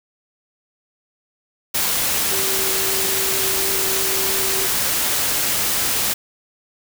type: tone in noise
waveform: sine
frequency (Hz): 385.3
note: G4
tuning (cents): -30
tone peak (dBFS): -28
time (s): 2.31-4.67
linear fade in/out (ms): 10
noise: white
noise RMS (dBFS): -20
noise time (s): 1.74-6.14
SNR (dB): -11
effects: none